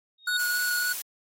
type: tone with exponential growth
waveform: sine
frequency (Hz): 3729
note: A#7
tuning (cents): 0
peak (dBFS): -23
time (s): 0.18-0.37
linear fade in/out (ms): 5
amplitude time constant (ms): 41
type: tone with vibrato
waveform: square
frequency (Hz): 1461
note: F#6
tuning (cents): -22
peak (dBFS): -26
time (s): 0.27-0.93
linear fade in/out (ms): 5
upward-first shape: sine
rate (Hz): 3.6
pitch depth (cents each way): 10
type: noise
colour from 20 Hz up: blue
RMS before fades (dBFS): -33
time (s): 0.39-1.02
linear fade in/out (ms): 5
effects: AAC 48 kbps